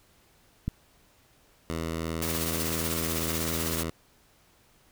click, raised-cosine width 5 ms, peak -16 dBFS, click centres 0.68 s
10% pulse tone, 81.6 Hz, E2, 17 cents flat, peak -22 dBFS, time 1.7-3.9 s, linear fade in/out 0 ms
white noise with tremolo, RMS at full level -31 dBFS, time 2.22-3.83 s, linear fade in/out 2 ms, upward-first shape sine, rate 16 Hz, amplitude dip 40%
effects pink hiss -62 dBFS RMS until 4.91 s

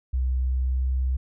sine tone with pitch glide, 63.8 to 64.54 Hz, C2 to C2, -43 to -23 cents, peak -21 dBFS, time 0.13-1.17 s, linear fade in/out 10 ms, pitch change +20 cents, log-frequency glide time 0.38-0.88 s, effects none

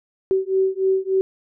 sine beating tone pair, 380 / 383.4 Hz, F#4 / G4, +46 / -38 cents, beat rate 3.4 Hz, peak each -20 dBFS, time 0.31-1.21 s, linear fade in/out 0 ms, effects none

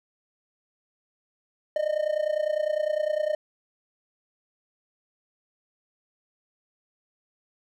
triangle tone with amplitude modulation, 610 Hz, D#5, 34 cents flat, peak -18 dBFS, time 1.76-3.35 s, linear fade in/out 2 ms, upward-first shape sine, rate 29.9 Hz, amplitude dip 85%, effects none

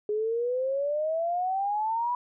sine exponential sweep, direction up, 415.3 to 987.8 Hz, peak -25 dBFS, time 0.09-2.15 s, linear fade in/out 2 ms, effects none

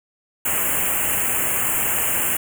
white band-stop noise, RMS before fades -21 dBFS, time 0.45-2.37 s, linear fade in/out 5 ms, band 3000 to 6900 Hz, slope 96 dB/octave, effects none

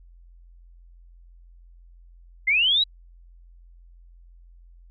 sine linear sweep, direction up, 2032 to 3951 Hz, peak -17 dBFS, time 2.47-2.84 s, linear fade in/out 10 ms, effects added 43 Hz sine -47 dBFS peak until 4.9 s

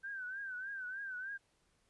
sine tone with vibrato, 1549 Hz, G6, 21 cents flat, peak -40 dBFS, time 0.03-1.38 s, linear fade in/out 20 ms, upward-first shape triangle, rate 3.3 Hz, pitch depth 110 cents each way, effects pink hiss -75 dBFS RMS until 1.89 s + resampled to 24000 Hz

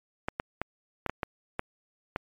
clicks, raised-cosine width 0.5 ms, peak -14 dBFS, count 8, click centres 0.285 / 0.399 / 0.616 / 1.063 / 1.096 / 1.232 / 1.594 / 2.161 s, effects MP3 96 kbps

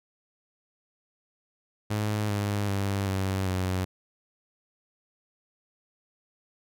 sawtooth tone with pitch steps, 105.5 / 102.2 / 99.01 / 95.91 / 92.91 Hz, G#2 / G#2 / G2 / G2 / F#2, +28 / -27 / +18 / -37 / +8 cents, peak -22 dBFS, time 1.9-3.85 s, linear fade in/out 10 ms, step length 390 ms, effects none

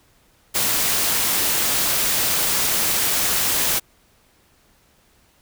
white noise, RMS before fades -20 dBFS, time 0.54-3.8 s, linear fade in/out 20 ms, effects pink hiss -58 dBFS RMS until 5.41 s

